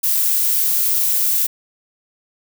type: noise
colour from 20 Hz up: violet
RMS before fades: -17 dBFS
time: 0.03-1.47 s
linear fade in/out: 10 ms
effects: none